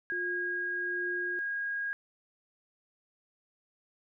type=tone; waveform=sine; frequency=1635 Hz; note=G#6; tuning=28 cents flat; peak=-31 dBFS; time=0.1-1.93 s; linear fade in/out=0 ms
type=tone with tremolo; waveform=sine; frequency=354.9 Hz; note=F4; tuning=28 cents sharp; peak=-36 dBFS; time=0.12-1.39 s; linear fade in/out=0 ms; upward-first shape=triangle; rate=1.3 Hz; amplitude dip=55%
effects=none